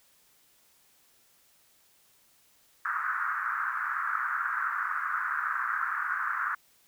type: band-pass noise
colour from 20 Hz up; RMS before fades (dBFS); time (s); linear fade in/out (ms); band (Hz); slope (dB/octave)
pink; -31; 2.85-6.55; 2; 1200 to 1600; 48
effects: white hiss -64 dBFS RMS until 6.87 s